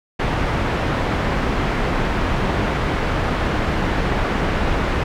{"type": "low-pass noise", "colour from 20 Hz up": "pink", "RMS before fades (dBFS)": -20, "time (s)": [0.19, 5.04], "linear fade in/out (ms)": 10, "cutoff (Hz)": 2100, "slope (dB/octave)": 12, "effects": []}